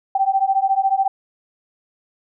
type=beating tone pair; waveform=sine; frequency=770 / 784 Hz; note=G5 / G5; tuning=-31 / 0 cents; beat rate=14 Hz; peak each=-18 dBFS; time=0.15-1.08 s; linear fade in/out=5 ms; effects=none